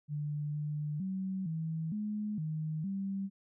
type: tone with pitch steps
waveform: sine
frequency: 148.1 / 149.4 / 189.7 / 160.8 / 210.5 / 156 / 195.2 Hz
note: D3 / D3 / F#3 / E3 / G#3 / D#3 / G3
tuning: +15 / +30 / +43 / -43 / +24 / +5 / -7 cents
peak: -33 dBFS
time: 0.08-3.3 s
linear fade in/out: 50 ms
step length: 460 ms
effects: none